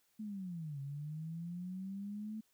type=linear two-way sweep; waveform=sine; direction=down then up; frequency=220 to 136.8 to 220 Hz; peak=-40 dBFS; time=0.19-2.41 s; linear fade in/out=10 ms; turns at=0.8 s; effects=white hiss -75 dBFS RMS until 2.53 s